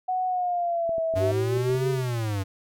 sine tone with pitch glide, 740 to 651.7 Hz, F#5 to E5, 0 to -20 cents, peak -23 dBFS, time 0.08-1.32 s, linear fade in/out 10 ms, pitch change -220 cents, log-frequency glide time 0.27-1.02 s
clicks, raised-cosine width 2 ms, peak -26 dBFS, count 8, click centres 0.893 / 0.982 / 1.139 / 1.179 / 1.319 / 1.572 / 1.7 / 1.75 s
square linear two-way sweep, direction up then down, 94.4 to 138.59 to 94.4 Hz, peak -26 dBFS, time 1.15-2.44 s, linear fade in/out 20 ms, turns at 1.9 s
sine tone with tremolo, 383.4 Hz, G4, 38 cents flat, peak -23 dBFS, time 1.19-2.02 s, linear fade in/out 50 ms, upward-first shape sine, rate 6.2 Hz, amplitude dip 40%
effects none

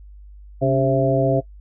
harmonic tone with a mistuned harmonic, 133.3 Hz, C3, 33 cents sharp, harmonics 1 / 2 / 3 / 4 / 5, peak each -20 / -23 / -24 / -22 / -20 dBFS, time 0.61-1.41 s, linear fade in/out 20 ms, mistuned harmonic 2, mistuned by +92 cents, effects noise-tail reverb RT60 0.1 s tail -21 dB re dry + added 50 Hz sine -39 dBFS peak until 1.6 s

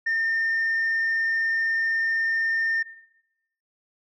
sine tone, 1812 Hz, A#6, 50 cents flat, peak -20 dBFS, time 0.06-2.83 s, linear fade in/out 10 ms, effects noise-tail reverb RT60 0.9 s tail -18 dB re dry + tanh soft clip ceiling -19 dBFS

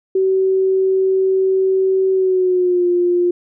sine tone with pitch glide, 380.4 to 352.9 Hz, F#4 to F4, +48 to +18 cents, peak -12 dBFS, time 0.15-3.31 s, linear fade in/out 5 ms, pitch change -130 cents, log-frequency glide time 2.12-2.87 s, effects none

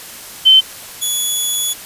sine / 10% pulse tone pair in turn, 3079 / 3401 Hz, G7 / G#7, -32 / +40 cents, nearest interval major second, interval 172 cents, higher second, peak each -4 / -8 dBFS, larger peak first, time 0.45-0.61 / 1.01-1.74 s, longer second, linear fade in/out 20 ms, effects white hiss -33 dBFS RMS until 1.85 s + resampled to 32000 Hz

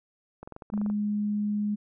clicks, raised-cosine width 1 ms, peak -27 dBFS, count 11, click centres 0.43 / 0.475 / 0.523 / 0.564 / 0.622 / 0.701 / 0.738 / 0.777 / 0.815 / 0.862 / 0.9 s
sine tone, 208 Hz, G#3, 3 cents sharp, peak -25 dBFS, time 0.72-1.76 s, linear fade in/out 20 ms
effects none

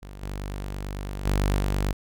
sawtooth tone with level steps, 49 Hz, G1, in tune, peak -35 / -27 / -17 / -19 dBFS, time 0.02-1.93 s, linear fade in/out 10 ms, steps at 0.22 / 1.25 / 1.58 s, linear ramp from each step 10 ms, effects none

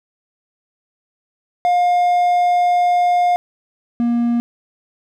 triangle tone pair in turn, 710 / 236.9 Hz, F5 / A#3, +28 / +28 cents, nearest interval octave + perfect fifth, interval 1900 cents, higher first, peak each -10 / -12 dBFS, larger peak first, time 1.65-3.36 / 4-4.4 s, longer first, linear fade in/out 0 ms, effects none

